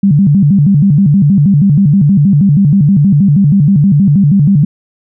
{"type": "tone with vibrato", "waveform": "sine", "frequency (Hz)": 169.5, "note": "E3", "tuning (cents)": 49, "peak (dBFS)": -4, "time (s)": [0.03, 4.65], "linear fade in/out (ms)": 5, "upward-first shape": "square", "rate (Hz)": 6.3, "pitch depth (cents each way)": 270, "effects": []}